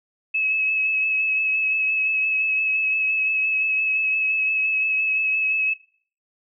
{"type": "tone with vibrato", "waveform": "sine", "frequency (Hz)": 2582, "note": "E7", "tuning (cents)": -37, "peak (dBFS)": -19, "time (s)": [0.34, 5.74], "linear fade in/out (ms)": 10, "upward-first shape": "sine", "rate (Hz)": 5.8, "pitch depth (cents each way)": 19, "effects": ["noise-tail reverb RT60 0.5 s tail -20 dB re dry"]}